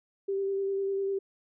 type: tone with vibrato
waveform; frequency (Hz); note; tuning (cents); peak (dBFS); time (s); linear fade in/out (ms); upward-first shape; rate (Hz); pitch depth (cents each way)
sine; 392; G4; 0; -27; 0.28-1.19; 10; square; 10; 12
effects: none